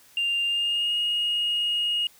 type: tone with pitch glide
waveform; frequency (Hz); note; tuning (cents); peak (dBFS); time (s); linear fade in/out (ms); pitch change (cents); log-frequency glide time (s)
sine; 2794 to 2868; F7 to F7; 0 to +45; -21; 0.17-2.07; 2; +45; 0.45-0.96
effects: tanh soft clip ceiling -19 dBFS + white hiss -55 dBFS RMS until 2.19 s